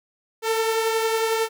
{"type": "beating tone pair", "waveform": "sawtooth", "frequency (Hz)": [446.7, 457.7], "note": ["A4", "A#4"], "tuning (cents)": [26, -32], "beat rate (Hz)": 11, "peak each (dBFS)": [-17, -26], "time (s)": [0.42, 1.49], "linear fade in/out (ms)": 50, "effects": []}